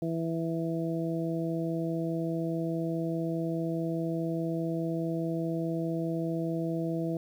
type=harmonic tone; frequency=164.81 Hz; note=E3; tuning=in tune; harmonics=1 / 2 / 3 / 4; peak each=-32 / -32 / -38 / -38 dBFS; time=0.02-7.17 s; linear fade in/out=2 ms; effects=10-bit